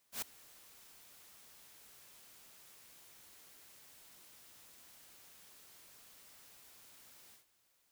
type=noise with ADSR envelope; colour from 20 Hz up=white; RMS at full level=-37 dBFS; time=0.12-7.46 s; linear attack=100 ms; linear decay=5 ms; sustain=-23 dB; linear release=130 ms; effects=white hiss -75 dBFS RMS until 7.91 s